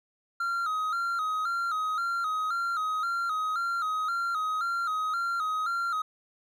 triangle tone with vibrato, 1318.5 Hz, E6, in tune, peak -25 dBFS, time 0.4-6.02 s, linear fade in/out 5 ms, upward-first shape square, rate 1.9 Hz, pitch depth 78 cents each way, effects none

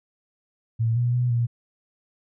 sine tone with pitch steps, 114 / 121.1 / 123.3 / 118.6 Hz, A#2 / B2 / B2 / A#2, -38 / -34 / -2 / +30 cents, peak -19 dBFS, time 0.79-1.47 s, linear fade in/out 20 ms, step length 170 ms, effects none

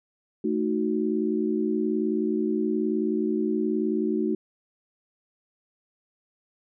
sine chord, D# diminished, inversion second, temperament equal, 220 / 311.1 / 370 Hz, A3 / D#4 / F#4, 0 / 0 / 0 cents, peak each -27 dBFS, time 0.44-4.35 s, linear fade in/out 5 ms, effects none

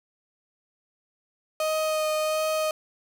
35% pulse tone with vibrato, 622.3 Hz, D#5, in tune, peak -22 dBFS, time 1.6-2.71 s, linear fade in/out 2 ms, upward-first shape sine, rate 1.4 Hz, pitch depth 13 cents each way, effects 8-bit

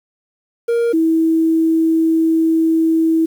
triangle / sine tone pair in turn, 468.4 / 324 Hz, A#4 / E4, +8 / -30 cents, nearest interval tritone, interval 638 cents, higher first, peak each -11 dBFS, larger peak neither, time 0.68-0.93 / 0.93-3.26 s, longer second, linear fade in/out 10 ms, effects 7-bit

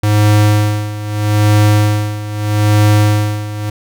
square tone with tremolo, 105.1 Hz, G#2, 21 cents sharp, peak -7 dBFS, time 0.03-3.7 s, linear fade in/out 5 ms, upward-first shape sine, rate 0.79 Hz, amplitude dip 80%, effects none

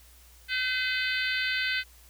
harmonic tone, 510 Hz, C5, 44 cents flat, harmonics 3 / 4 / 5 / 6 / 7 / 8 / 9, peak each -30 / -32 / -34 / -36 / -37 / -38 / -39 dBFS, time 0.48-1.84 s, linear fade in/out 50 ms, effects added 60 Hz sine -54 dBFS peak until 2.09 s + white hiss -57 dBFS RMS until 2.09 s

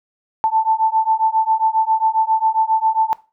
sine beating tone pair, 880 / 887.4 Hz, A5 / A5, 0 / +14 cents, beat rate 7.4 Hz, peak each -17 dBFS, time 0.44-3.13 s, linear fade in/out 0 ms, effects noise-tail reverb RT60 0.3 s tail -19 dB re dry

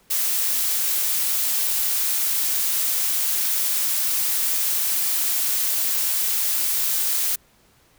blue noise, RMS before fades -22 dBFS, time 0.1-7.36 s, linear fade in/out 10 ms, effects pink hiss -58 dBFS RMS until 7.98 s

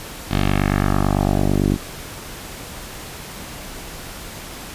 10% pulse tone with low-pass filter sweep, 49 Hz, G1, in tune, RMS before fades -18 dBFS, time 0.29-1.78 s, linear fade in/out 50 ms, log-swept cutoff 4100 to 320 Hz, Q 1.8, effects pink hiss -34 dBFS RMS until 4.74 s + resampled to 32000 Hz

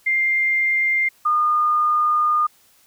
sine tone pair in turn, 2103 / 1218.7 Hz, C7 / D#6, +8 / -36 cents, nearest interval major sixth, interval 944 cents, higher first, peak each -16 / -15 dBFS, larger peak second, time 0.06-1.09 / 1.25-2.47 s, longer second, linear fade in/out 10 ms, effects white hiss -56 dBFS RMS until 2.86 s

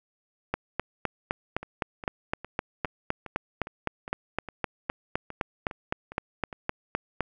two click trains, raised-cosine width 0.5 ms, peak -23 / -11 dBFS, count 13 / 27, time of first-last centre 1.63-6.528 / 0.54-7.207 s, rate 2.45 / 3.9 Hz, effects none

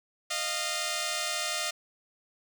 5% pulse tone pair together, 616 / 697.1 Hz, D#5 / F5, -17 / -3 cents, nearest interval major second, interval 214 cents, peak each -21 dBFS, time 0.3-1.71 s, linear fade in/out 10 ms, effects none

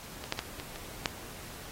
clicks, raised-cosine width 0.2 ms, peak -22 / -11 / -14 / -22 / -24 / -8 dBFS, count 6, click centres 0.24 / 0.324 / 0.391 / 0.599 / 0.759 / 1.058 s, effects pink hiss -46 dBFS RMS until 1.71 s + AAC 48 kbps

